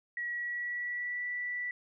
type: tone with pitch glide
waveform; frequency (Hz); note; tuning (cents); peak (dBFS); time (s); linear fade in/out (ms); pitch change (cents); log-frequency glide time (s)
sine; 1920 to 1963.7; B6 to B6; -49 to -10; -33; 0.17-1.71; 2; +39; 0.3-1.25
effects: none

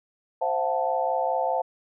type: chord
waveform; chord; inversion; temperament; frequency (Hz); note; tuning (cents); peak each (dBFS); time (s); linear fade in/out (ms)
sine; F# half-diminished seventh; second; equal with one note detuned; 523.3 / 675.1 / 740 / 880; C5 / E5 / F#5 / A5; 0 / +41 / 0 / 0; -28; 0.41-1.62; 10
effects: none

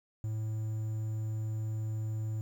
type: tone with quantisation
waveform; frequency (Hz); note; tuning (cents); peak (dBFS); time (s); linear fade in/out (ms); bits
triangle; 109.2; A2; -13; -30; 0.24-2.41; 0; 10
effects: none

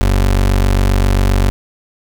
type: tone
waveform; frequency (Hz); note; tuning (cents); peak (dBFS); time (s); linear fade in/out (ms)
30% pulse; 47.52; F#1; +47; -7; 0.01-1.5; 0
effects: none

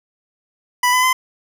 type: tone with pitch steps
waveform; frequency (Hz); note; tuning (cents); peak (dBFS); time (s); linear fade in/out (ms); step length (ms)
25% pulse; 988 / 1007 / 1026.4; B5 / B5 / C6; 0 / +33 / -34; -9; 0.83-1.13; 5; 100
effects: none

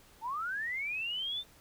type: linear sweep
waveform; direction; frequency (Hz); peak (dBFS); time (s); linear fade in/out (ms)
sine; up; 852 to 3611; -33; 0.21-1.44; 50
effects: pink hiss -60 dBFS RMS until 1.6 s

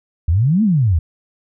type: exponential two-way sweep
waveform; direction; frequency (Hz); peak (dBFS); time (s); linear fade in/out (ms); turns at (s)
sine; up then down; 74.4 to 230 to 74.4; -11; 0.28-0.99; 5; 0.63
effects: none

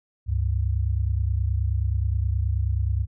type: tone pair together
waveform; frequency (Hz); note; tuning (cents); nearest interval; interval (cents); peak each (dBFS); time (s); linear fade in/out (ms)
sine; 69.3 / 98.76; C#2 / G2; 0 / +13; tritone; 613; -23 / -24; 0.26-3.07; 50
effects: none

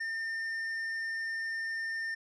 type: tone with tanh clipping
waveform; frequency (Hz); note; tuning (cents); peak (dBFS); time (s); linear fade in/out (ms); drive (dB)
triangle; 1808; A6; +47; -34; 0-2.15; 10; 10
effects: none

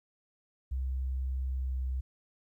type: tone with pitch glide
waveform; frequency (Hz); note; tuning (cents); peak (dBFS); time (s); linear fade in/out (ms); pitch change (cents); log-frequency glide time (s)
sine; 65.1 to 64.5; C2 to C2; -8 to -24; -30; 0.71-2.01; 10; -16; 1.53-1.75
effects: 12-bit

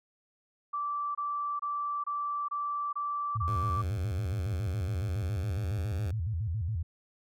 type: tone bursts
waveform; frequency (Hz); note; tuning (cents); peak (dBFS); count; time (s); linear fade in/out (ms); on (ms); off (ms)
sine; 1165; D6; -14; -30; 7; 0.73-3.82; 10; 420; 25
type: tone with vibrato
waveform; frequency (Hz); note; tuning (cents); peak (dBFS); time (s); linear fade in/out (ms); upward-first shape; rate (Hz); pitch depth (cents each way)
sine; 95.3; G2; -48; -29; 3.35-6.83; 10; square; 7.2; 250
type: tone with pitch glide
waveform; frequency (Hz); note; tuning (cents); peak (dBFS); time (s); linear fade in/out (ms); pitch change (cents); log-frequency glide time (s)
10% pulse; 95.5 to 101; G2 to G#2; -45 to -48; -33; 3.48-6.11; 0; +97; 4.98-5.99
effects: none

